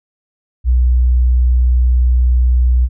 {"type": "tone", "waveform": "sine", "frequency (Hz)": 61.74, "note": "B1", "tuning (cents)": 0, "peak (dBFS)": -8, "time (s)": [0.64, 2.89], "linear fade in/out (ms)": 50, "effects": []}